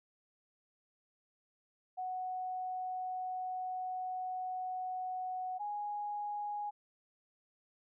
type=tone pair in turn; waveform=sine; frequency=740 / 828 Hz; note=F#5 / G#5; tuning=0 / -5 cents; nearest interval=major second; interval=195 cents; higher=second; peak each=-36 / -36 dBFS; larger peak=neither; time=1.97-5.59 / 5.59-6.71 s; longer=first; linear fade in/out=20 ms; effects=none